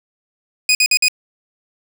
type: tone bursts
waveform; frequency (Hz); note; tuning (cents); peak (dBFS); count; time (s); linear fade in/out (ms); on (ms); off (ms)
20% pulse; 2489; D#7; 0; -6; 4; 0.69-1.083; 2; 60; 51
effects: 7-bit